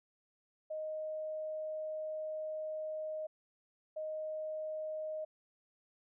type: tone bursts at uneven times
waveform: sine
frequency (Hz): 622.3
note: D#5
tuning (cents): 0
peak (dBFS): -37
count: 2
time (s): 0.7-3.27 / 3.96-5.25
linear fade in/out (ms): 10
effects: none